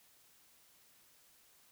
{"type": "silence", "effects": ["white hiss -66 dBFS RMS until 1.71 s"]}